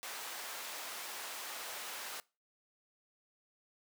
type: high-pass noise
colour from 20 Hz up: pink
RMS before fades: -44 dBFS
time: 0.03-2.2 s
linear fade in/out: 0 ms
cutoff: 750 Hz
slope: 12 dB/octave
effects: noise-tail reverb RT60 0.3 s tail -23 dB re dry